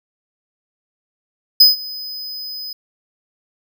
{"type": "tone with ADSR envelope", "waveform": "square", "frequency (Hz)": 5020, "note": "D#8", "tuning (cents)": 15, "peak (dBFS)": -4, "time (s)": [1.6, 2.73], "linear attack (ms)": 7, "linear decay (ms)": 150, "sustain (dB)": -23, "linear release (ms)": 4, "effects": []}